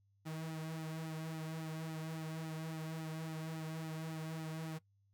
sawtooth tone with flanger, 159.5 Hz, D#3, 43 cents sharp, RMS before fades -43 dBFS, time 0.25-4.79 s, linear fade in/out 20 ms, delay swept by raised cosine 1.8 to 4.1 ms, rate 3.6 Hz, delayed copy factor -0.7, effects noise-tail reverb RT60 0.1 s tail -20 dB re dry + added 99 Hz sine -70 dBFS peak until 5.13 s

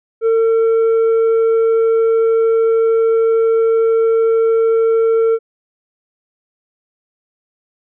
sine tone with tanh clipping, 452.2 Hz, A4, 47 cents sharp, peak -11 dBFS, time 0.21-5.39 s, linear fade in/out 50 ms, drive 4 dB, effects none

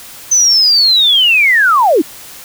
sine linear sweep, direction down, 6170 to 261.6 Hz, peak -6 dBFS, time 0.31-2.02 s, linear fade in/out 10 ms, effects white hiss -33 dBFS RMS until 2.44 s

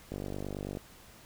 click train, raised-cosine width 2 ms, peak -24 dBFS, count 33, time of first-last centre 0.12-0.772 s, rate 49.1 Hz, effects pink hiss -55 dBFS RMS until 1.25 s

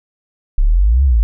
sine exponential two-way sweep, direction up then down, 31.79 to 71.1 to 49.58 Hz, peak -8 dBFS, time 0.58-1.23 s, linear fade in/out 0 ms, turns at 1.04 s, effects none

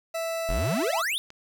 40% pulse tone, 659.3 Hz, E5, in tune, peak -27 dBFS, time 0.14-1.02 s, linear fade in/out 10 ms
square exponential sweep, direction up, 36.71 to 3787 Hz, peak -26 dBFS, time 0.49-1.18 s, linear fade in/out 0 ms
click, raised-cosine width 0.2 ms, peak -27 dBFS, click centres 1.304 s
effects 9-bit

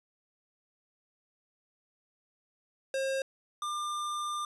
square tone pair in turn, 536 / 1197.7 Hz, C5 / D6, +42 / +34 cents, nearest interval octave + major second, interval 1392 cents, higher second, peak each -30 / -33 dBFS, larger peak first, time 2.94-3.22 / 3.62-4.45 s, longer second, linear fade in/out 2 ms, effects resampled to 24000 Hz

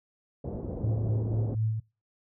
pink low-pass noise, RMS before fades -34 dBFS, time 0.44-1.55 s, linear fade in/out 5 ms, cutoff 570 Hz, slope 24 dB/octave
sine tone with tremolo, 110 Hz, A2, in tune, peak -23 dBFS, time 0.83-1.8 s, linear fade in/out 10 ms, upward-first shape sine, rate 4 Hz, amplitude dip 45%
effects noise-tail reverb RT60 0.3 s tail -25 dB re dry + high-pass 60 Hz 12 dB/octave

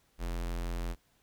square tone with notch filter, 43 Hz, F1, 26 cents flat, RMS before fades -35 dBFS, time 0.18-0.96 s, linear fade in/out 50 ms, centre 87 Hz, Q 0.94, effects pink hiss -70 dBFS RMS until 1.22 s

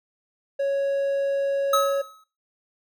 triangle tone, 554.4 Hz, C#5, in tune, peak -19 dBFS, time 0.59-2.02 s, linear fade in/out 10 ms
square tone with exponential decay, 1282 Hz, E6, 49 cents flat, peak -17 dBFS, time 1.73-2.24 s, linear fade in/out 5 ms, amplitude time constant 110 ms
effects noise-tail reverb RT60 0.3 s tail -18 dB re dry

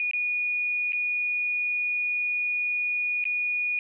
sine tone with dropouts, 2454 Hz, D#7, 25 cents flat, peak -24 dBFS, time 0-3.79 s, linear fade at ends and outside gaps 1 ms, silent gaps 0.112-0.134 / 0.922-0.931 / 3.241-3.253 s, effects none

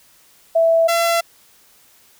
sine / sawtooth tone pair in turn, 659.3 / 676.3 Hz, E5 / E5, 0 / +44 cents, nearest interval unison, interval 44 cents, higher second, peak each -11 / -11 dBFS, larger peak neither, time 0.55-0.88 / 0.88-1.21 s, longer neither, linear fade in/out 10 ms, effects white hiss -52 dBFS RMS until 2.19 s

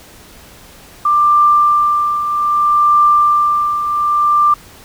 sine tone with tremolo, 1185 Hz, D6, 15 cents sharp, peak -6 dBFS, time 1.05-4.54 s, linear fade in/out 5 ms, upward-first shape triangle, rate 0.63 Hz, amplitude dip 65%, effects pink hiss -40 dBFS RMS until 4.84 s

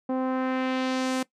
sawtooth tone with low-pass filter sweep, 259.1 Hz, C4, 17 cents flat, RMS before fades -27 dBFS, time 0.09-1.23 s, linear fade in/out 5 ms, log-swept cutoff 740 to 9900 Hz, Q 1.1, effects noise-tail reverb RT60 0.1 s tail -19 dB re dry

